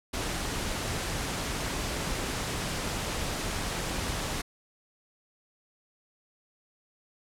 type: noise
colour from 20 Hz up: pink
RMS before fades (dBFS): -32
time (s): 0.13-4.42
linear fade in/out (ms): 10
effects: low-pass 10000 Hz 12 dB/octave